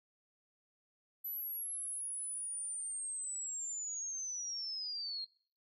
sine linear sweep, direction down, 12000 to 4193 Hz, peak -38 dBFS, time 1.24-5.25 s, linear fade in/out 10 ms, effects noise-tail reverb RT60 0.5 s tail -23 dB re dry

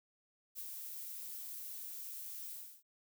violet noise with ADSR envelope, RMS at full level -43 dBFS, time 0.55-2.83 s, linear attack 37 ms, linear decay 49 ms, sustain -3 dB, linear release 320 ms, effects none

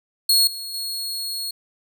sawtooth tone with level steps, 4319 Hz, C#8, 46 cents flat, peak -11 / -27 / -23 dBFS, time 0.29-1.51 s, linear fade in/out 5 ms, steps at 0.47 / 0.74 s, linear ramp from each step 2 ms, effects none

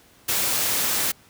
white noise, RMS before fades -23 dBFS, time 0.28-1.12 s, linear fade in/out 10 ms, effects pink hiss -54 dBFS RMS until 1.29 s + high-pass 60 Hz 12 dB/octave

